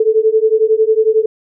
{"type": "beating tone pair", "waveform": "sine", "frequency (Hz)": [433.7, 444.7], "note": ["A4", "A4"], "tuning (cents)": [-25, 18], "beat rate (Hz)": 11, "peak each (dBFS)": -12, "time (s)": [0, 1.26], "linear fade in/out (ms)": 5, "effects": []}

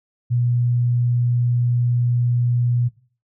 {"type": "tone", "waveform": "sine", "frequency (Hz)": 121.3, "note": "B2", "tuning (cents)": -31, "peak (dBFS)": -16, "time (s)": [0.3, 2.89], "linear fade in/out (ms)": 20, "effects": ["noise-tail reverb RT60 0.4 s tail -18 dB re dry"]}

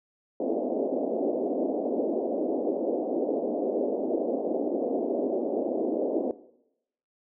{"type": "band-pass noise", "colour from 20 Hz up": "pink", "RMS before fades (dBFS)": -28, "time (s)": [0.4, 6.31], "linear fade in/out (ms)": 2, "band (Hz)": [250, 660], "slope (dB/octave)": 48, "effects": ["noise-tail reverb RT60 0.8 s tail -17 dB re dry"]}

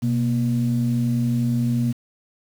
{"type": "tone pair together", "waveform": "sine", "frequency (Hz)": [125.39, 236.7], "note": ["B2", "A#3"], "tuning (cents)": [27, 27], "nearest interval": "major seventh", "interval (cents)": 1100, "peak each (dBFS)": -20, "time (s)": [0.02, 1.93], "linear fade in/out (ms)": 20, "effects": ["tanh soft clip ceiling -12 dBFS", "7-bit"]}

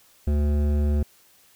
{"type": "tone with hard clipping", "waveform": "sine", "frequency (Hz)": 73.42, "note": "D2", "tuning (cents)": 0, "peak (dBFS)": -21, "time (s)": [0.27, 1.03], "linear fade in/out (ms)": 5, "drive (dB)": 13, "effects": ["white hiss -57 dBFS RMS until 1.55 s"]}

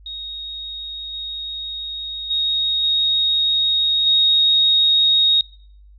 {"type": "tone with level steps", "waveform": "sine", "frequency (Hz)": 3749, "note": "A#7", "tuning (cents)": 9, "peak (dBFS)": [-28, -26, -17, -15, -12], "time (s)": [0.06, 5.41], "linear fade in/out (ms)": 2, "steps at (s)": [1.13, 2.3, 2.83, 4.06], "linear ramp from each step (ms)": 10, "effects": ["noise-tail reverb RT60 0.6 s tail -22 dB re dry", "added 50 Hz sine -43 dBFS peak until 5.98 s"]}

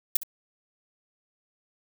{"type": "noise with echo", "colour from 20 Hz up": "violet", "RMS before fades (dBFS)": -21, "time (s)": [0.15, 0.17], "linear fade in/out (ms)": 5, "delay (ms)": 64, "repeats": 1, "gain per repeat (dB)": -13, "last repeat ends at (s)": 0.234, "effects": []}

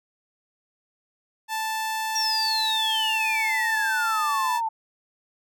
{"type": "tone", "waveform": "sawtooth", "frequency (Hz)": 880, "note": "A5", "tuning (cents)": 0, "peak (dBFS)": -22, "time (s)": [1.48, 4.61], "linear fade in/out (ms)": 50}
{"type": "exponential sweep", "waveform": "sine", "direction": "down", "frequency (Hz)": [5700, 869], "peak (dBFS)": -23, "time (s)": [2.15, 4.69], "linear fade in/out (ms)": 10}
{"effects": []}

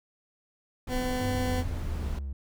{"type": "noise", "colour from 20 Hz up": "brown", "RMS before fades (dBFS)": -34, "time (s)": [0.87, 2.19], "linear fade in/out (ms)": 5}
{"type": "tone", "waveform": "20% pulse", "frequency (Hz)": 252.2, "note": "B3", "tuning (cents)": 36, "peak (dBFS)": -24, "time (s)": [0.88, 1.64], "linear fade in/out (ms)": 50}
{"type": "exponential sweep", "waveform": "triangle", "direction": "down", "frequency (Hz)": [101, 66.8], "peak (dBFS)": -30, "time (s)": [1.21, 2.33], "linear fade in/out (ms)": 5}
{"effects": []}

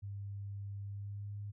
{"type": "tone with pitch glide", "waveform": "sine", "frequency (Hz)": [100, 102.4], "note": ["G2", "G#2"], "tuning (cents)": [35, -24], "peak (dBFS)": -40, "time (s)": [0.02, 1.52], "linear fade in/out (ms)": 20, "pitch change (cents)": 41, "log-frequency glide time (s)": [0.82, 1.4], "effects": []}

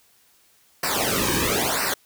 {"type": "noise with flanger", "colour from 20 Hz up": "pink", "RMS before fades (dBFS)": -23, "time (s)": [0.83, 1.94], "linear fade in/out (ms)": 5, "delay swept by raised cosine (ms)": [0.29, 1.49], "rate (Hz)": 1, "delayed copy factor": -1, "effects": ["white hiss -59 dBFS RMS until 2.05 s"]}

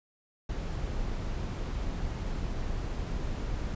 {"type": "noise", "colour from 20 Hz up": "brown", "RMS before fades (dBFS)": -33, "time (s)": [0.49, 3.75], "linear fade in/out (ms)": 5, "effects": ["resampled to 16000 Hz"]}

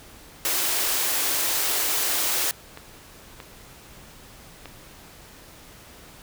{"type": "high-pass noise", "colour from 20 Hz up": "white", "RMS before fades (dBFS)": -24, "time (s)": [0.45, 2.51], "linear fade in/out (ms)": 0, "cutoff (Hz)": 280, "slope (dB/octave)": 96}
{"type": "clicks", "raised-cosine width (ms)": 0.3, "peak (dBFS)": -22, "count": 5, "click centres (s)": [1.393, 2.362, 2.774, 3.402, 4.657]}
{"effects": ["pink hiss -47 dBFS RMS until 6.22 s"]}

